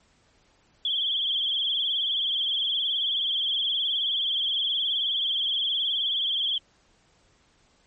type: tone with vibrato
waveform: sine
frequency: 3286 Hz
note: G#7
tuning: 19 cents flat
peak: -23 dBFS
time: 0.85-6.58 s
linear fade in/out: 2 ms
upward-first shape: sine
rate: 19 Hz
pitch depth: 86 cents each way
effects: pink hiss -63 dBFS RMS until 7.86 s + MP3 32 kbps